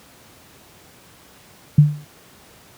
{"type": "tone with exponential decay", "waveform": "sine", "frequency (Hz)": 148.2, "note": "D3", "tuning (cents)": 16, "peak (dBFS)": -3, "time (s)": [1.78, 2.05], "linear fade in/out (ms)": 5, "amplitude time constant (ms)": 58, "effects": ["pink hiss -48 dBFS RMS until 2.77 s", "high-pass 80 Hz 12 dB/octave"]}